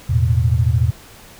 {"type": "chord", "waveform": "sine", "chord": "E suspended fourth", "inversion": "none", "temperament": "equal", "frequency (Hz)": [82.41, 110, 123.47], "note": ["E2", "A2", "B2"], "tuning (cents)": [0, 0, 0], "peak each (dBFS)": -17, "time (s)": [0.09, 0.91], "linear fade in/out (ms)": 10, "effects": ["pink hiss -42 dBFS RMS until 1.39 s"]}